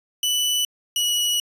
sawtooth tone pair in turn, 2976 / 2928 Hz, F#7 / F#7, +9 / -19 cents, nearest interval unison, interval 28 cents, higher first, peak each -16 dBFS, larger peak neither, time 0.23-0.65 / 0.96-1.4 s, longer second, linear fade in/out 2 ms, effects resampled to 32000 Hz

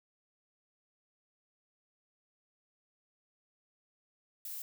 violet noise, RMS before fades -42 dBFS, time 4.45-4.62 s, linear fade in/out 2 ms, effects none

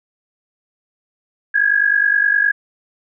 sine tone pair together, 1630.3 / 1680 Hz, G#6 / G#6, -33 / +19 cents, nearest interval minor second, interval 52 cents, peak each -15 dBFS, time 1.54-2.52 s, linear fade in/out 10 ms, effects none

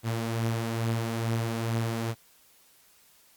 sawtooth beating tone pair, 114 / 116.3 Hz, A#2 / A#2, -38 / -4 cents, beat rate 2.3 Hz, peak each -24 / -31 dBFS, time 0.03-2.15 s, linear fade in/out 50 ms, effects white hiss -60 dBFS RMS until 3.36 s + Opus 48 kbps

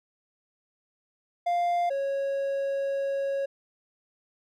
triangle tone pair in turn, 698.5 / 551.2 Hz, F5 / C#5, 0 / -10 cents, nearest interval major third, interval 410 cents, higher first, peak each -21 / -24 dBFS, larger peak first, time 1.46-1.9 / 1.9-3.46 s, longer second, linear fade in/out 10 ms, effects none

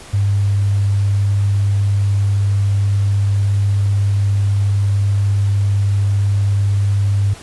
sine tone, 100.1 Hz, G2, 37 cents sharp, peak -12 dBFS, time 0.13-7.34 s, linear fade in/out 10 ms, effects pink hiss -37 dBFS RMS until 7.42 s + resampled to 24000 Hz

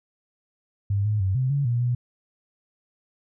sine tone with pitch steps, 100.1 / 106.1 / 95.1 / 129.4 / 141.3 / 119.7 / 122.5 Hz, G2 / G#2 / F#2 / C3 / C#3 / A#2 / B2, +37 / +38 / +48 / -19 / +34 / +46 / -14 cents, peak -20 dBFS, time 0.9-1.95 s, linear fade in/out 5 ms, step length 150 ms, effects none

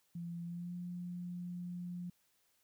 sine tone with pitch glide, 170.9 to 176.82 Hz, F3 to F3, -37 to +22 cents, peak -40 dBFS, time 0.15-2.1 s, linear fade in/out 5 ms, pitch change +59 cents, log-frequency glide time 0.45-0.74 s, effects white hiss -75 dBFS RMS until 2.63 s

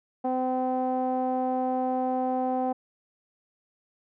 sawtooth tone with low-pass filter, 256.4 Hz, C4, 35 cents flat, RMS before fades -27 dBFS, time 0.24-2.73 s, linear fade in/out 10 ms, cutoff 730 Hz, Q 4.8, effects none

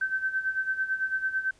sine tone with tremolo, 1544 Hz, G6, 27 cents flat, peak -23 dBFS, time 0.01-1.51 s, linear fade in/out 5 ms, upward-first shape sine, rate 9 Hz, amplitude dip 75%, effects pink hiss -61 dBFS RMS until 1.59 s + resampled to 22050 Hz

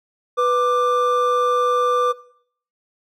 triangle tone pair together, 493.9 / 1182.9 Hz, B4 / D6, 0 / +12 cents, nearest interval octave + minor third, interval 1512 cents, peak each -16 / -16 dBFS, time 0.37-2.13 s, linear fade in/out 20 ms, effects noise-tail reverb RT60 0.6 s tail -19 dB re dry

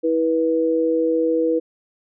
sine tone pair together, 324.8 / 487.2 Hz, E4 / B4, -26 / -24 cents, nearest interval perfect fifth, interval 702 cents, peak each -20 / -18 dBFS, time 0.03-1.6 s, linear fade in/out 20 ms, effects none

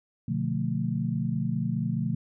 sine chord, B half-diminished seventh, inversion none, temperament just, 123.47 / 148.16 / 177.8 / 222.2 Hz, B2 / D3 / F3 / A3, 0 / +16 / +31 / +17 cents, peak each -31 dBFS, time 0.28-2.15 s, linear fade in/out 5 ms, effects none

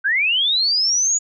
sine linear sweep, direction up, 1499 to 6900 Hz, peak -15 dBFS, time 0.04-1.19 s, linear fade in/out 20 ms, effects none

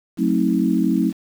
sine chord, F# diminished seventh, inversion none, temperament just, 185 / 222 / 266.4 / 319.7 Hz, F#3 / A3 / C4 / Eb4, 0 / +16 / +31 / +47 cents, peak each -21 dBFS, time 0.17-1.13 s, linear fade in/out 50 ms, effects 7-bit

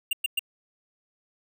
square tone bursts, 2795 Hz, F7, 1 cent sharp, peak -23 dBFS, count 3, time 0.11-0.393 s, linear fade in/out 5 ms, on 21 ms, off 110 ms, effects none

